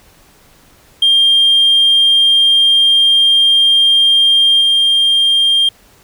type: tone with level steps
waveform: triangle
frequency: 3200 Hz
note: G7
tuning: 35 cents sharp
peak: -4 / -6 dBFS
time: 1.02-5.69 s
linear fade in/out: 5 ms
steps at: 4.61 s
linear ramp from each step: 2 ms
effects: tanh soft clip ceiling -3 dBFS + pink hiss -47 dBFS RMS until 6.03 s